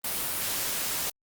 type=noise; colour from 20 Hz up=white; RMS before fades=-30 dBFS; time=0.04-1.1 s; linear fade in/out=5 ms; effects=Opus 32 kbps